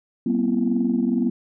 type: tone cluster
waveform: sine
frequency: 192.4 / 238 / 259.8 / 336.7 Hz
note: G3 / A#3 / C4 / E4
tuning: -32 / +36 / -12 / +37 cents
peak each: -26 / -20 / -24 / -27 dBFS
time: 0.26-1.3 s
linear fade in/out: 5 ms
effects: tanh soft clip ceiling -10 dBFS